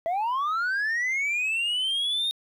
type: linear sweep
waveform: sine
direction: up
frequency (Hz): 646 to 3712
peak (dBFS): -21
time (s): 0.06-2.31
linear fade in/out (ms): 0
effects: tanh soft clip ceiling -23 dBFS + 10-bit